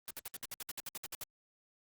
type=noise bursts; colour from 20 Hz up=white; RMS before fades=-42 dBFS; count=14; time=0.08-1.236 s; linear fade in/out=0 ms; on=25 ms; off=62 ms; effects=Opus 32 kbps